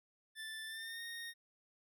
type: tone with pitch glide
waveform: 25% pulse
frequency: 1763 to 1854.9 Hz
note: A6 to A#6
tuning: +3 to -9 cents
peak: -40 dBFS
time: 0.35-1.34 s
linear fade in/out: 50 ms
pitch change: +88 cents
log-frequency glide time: 0.66-1.03 s
effects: none